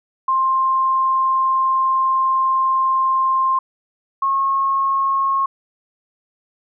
sine tone pair in turn, 1055 / 1086.5 Hz, C6 / C#6, +14 / -35 cents, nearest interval minor second, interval 51 cents, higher second, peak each -14 / -15 dBFS, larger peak first, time 0.28-3.59 / 4.22-5.46 s, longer first, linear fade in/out 5 ms, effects none

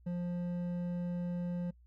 triangle tone with hard clipping, 175.8 Hz, F3, 12 cents sharp, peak -35 dBFS, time 0.06-1.71 s, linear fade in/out 10 ms, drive 10 dB, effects noise-tail reverb RT60 0.1 s tail -25 dB re dry + added 60 Hz sine -58 dBFS peak until 1.86 s

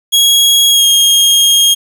sawtooth tone with pitch glide, 3310 to 3246 Hz, G#7 to G#7, -6 to -40 cents, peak -3 dBFS, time 0.12-1.75 s, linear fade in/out 20 ms, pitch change -34 cents, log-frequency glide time 0.7-0.85 s, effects 7-bit

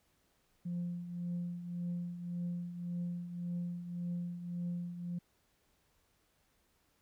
sine tone with tremolo, 174.61 Hz, F3, in tune, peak -32 dBFS, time 0.65-5.19 s, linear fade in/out 10 ms, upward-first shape triangle, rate 1.8 Hz, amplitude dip 70%, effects tanh soft clip ceiling -32 dBFS + pink hiss -74 dBFS RMS until 7.01 s

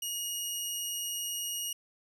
15% pulse tone, 2878 Hz, F#7, 49 cents flat, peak -26 dBFS, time 0.02-1.73 s, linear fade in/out 5 ms, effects none

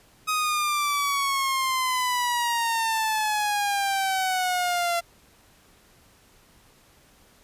sawtooth exponential sweep, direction down, 1261 to 682 Hz, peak -19 dBFS, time 0.27-5.01 s, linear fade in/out 20 ms, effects pink hiss -57 dBFS RMS until 7.43 s + resampled to 32000 Hz

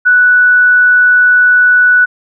sine tone, 1480 Hz, F#6, in tune, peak -4 dBFS, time 0.05-2.06 s, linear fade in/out 20 ms, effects none

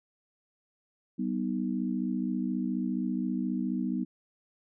sine chord, G augmented, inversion none, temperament equal with one note detuned, 192.19 / 246.9 / 311.1 Hz, G3 / B3 / D#4, -34 / 0 / 0 cents, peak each -32 / -31 / -35 dBFS, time 1.18-4.05 s, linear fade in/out 20 ms, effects none

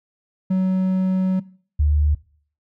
triangle / sine tone pair in turn, 187.2 / 74.29 Hz, F#3 / D2, +20 / +20 cents, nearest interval octave + major third, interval 1600 cents, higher first, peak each -14 dBFS, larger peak neither, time 0.5-1.4 / 1.79-2.15 s, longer first, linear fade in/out 10 ms, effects noise-tail reverb RT60 0.5 s tail -21 dB re dry

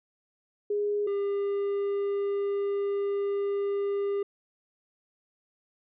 sine / triangle tone pair in turn, 412.4 / 401.4 Hz, G#4 / G4, -12 / +41 cents, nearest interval unison, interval 47 cents, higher first, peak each -25 / -24 dBFS, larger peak second, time 0.7-1.07 / 1.07-4.23 s, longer second, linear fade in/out 5 ms, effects resampled to 8000 Hz

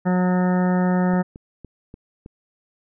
harmonic tone, 181.6 Hz, F#3, 32 cents flat, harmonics 1 / 2 / 3 / 4 / 5 / 7 / 8 / 9 / 10, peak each -17 / -28 / -28 / -30 / -31 / -35 / -38 / -41 / -36 dBFS, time 0.05-1.23 s, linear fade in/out 20 ms
clicks, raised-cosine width 3 ms, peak -25 dBFS, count 5, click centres 1.136 / 1.359 / 1.647 / 1.941 / 2.261 s
effects none

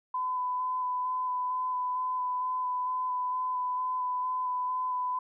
sine tone with vibrato, 1006 Hz, B5, 32 cents sharp, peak -28 dBFS, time 0.14-5.19 s, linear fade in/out 5 ms, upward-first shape square, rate 2.2 Hz, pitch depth 10 cents each way, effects none

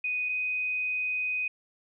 sine tone pair in turn, 2489 / 2500 Hz, D#7 / D#7, 0 / +8 cents, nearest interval unison, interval 8 cents, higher second, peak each -27 / -27 dBFS, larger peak neither, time 0.04-0.29 / 0.29-1.48 s, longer second, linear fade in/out 5 ms, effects none

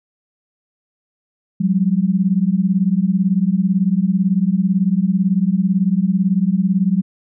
sine beating tone pair, 180 / 198 Hz, F#3 / G3, -47 / +18 cents, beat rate 18 Hz, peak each -16 dBFS, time 1.6-7.02 s, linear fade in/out 10 ms, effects none

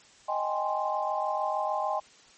sine chord, Ab major seventh, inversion second, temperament equal, 622.3 / 784 / 830.6 / 1046.5 Hz, Eb5 / G5 / Ab5 / C6, 0 / 0 / 0 / 0 cents, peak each -32 dBFS, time 0.28-2 s, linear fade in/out 10 ms, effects white hiss -56 dBFS RMS until 2.37 s + MP3 32 kbps

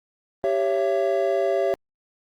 triangle chord, C# diminished, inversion second, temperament equal with one note detuned, 392 / 554.4 / 670.4 Hz, G4 / C#5 / E5, 0 / 0 / +29 cents, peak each -22 dBFS, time 0.44-1.74 s, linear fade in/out 0 ms, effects Opus 32 kbps

